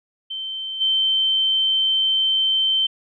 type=tone with level steps; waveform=sine; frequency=3103 Hz; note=G7; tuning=18 cents flat; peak=-26 / -16 dBFS; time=0.3-2.87 s; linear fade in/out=10 ms; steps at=0.8 s; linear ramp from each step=20 ms; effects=none